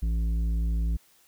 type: tone with tanh clipping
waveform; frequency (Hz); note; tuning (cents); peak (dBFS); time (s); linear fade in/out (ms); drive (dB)
triangle; 56; A1; +31; -25; 0.02-0.97; 10; 13
effects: white hiss -61 dBFS RMS until 1.27 s